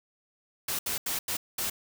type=noise bursts at uneven times; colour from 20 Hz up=white; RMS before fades=-31 dBFS; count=5; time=0.68-0.79 / 0.86-0.98 / 1.06-1.19 / 1.28-1.37 / 1.58-1.7 s; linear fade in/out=5 ms; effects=none